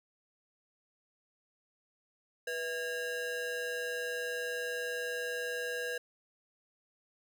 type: ring-modulated tone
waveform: square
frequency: 570 Hz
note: C#5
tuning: 48 cents sharp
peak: -32 dBFS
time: 2.47-5.98 s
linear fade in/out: 5 ms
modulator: 1060 Hz
effects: none